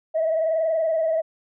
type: tone with frequency modulation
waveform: sine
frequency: 644 Hz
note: E5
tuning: 41 cents flat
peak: -18 dBFS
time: 0.14-1.22 s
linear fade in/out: 20 ms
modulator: 21 Hz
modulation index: 0.92
effects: tanh soft clip ceiling -15 dBFS